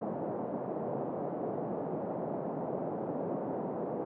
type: band-pass noise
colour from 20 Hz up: white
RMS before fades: -36 dBFS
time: 0.01-4.05 s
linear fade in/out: 10 ms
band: 150 to 690 Hz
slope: 24 dB/octave
effects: none